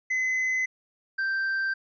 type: tone pair in turn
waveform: triangle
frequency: 2034 / 1567.2 Hz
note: C7 / G6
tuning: -50 / -1 cents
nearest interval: perfect fourth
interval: 451 cents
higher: first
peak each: -22 / -23 dBFS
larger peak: first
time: 0.1-0.66 / 1.18-1.74 s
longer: neither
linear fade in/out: 10 ms
effects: resampled to 16000 Hz